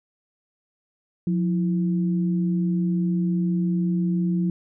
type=tone pair together; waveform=sine; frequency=177.75 / 329.6 Hz; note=F3 / E4; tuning=+31 / 0 cents; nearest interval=major seventh; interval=1069 cents; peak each=-20 / -30 dBFS; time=1.27-4.5 s; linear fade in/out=2 ms; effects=none